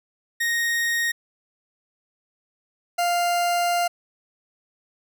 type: tone pair in turn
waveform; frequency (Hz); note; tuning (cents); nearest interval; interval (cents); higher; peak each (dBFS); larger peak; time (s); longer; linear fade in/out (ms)
40% pulse; 1864.7 / 698.5; A#6 / F5; 0 / 0; octave + perfect fourth; 1700; first; -20 / -19; second; 0.4-1.12 / 2.98-3.88; second; 10
effects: none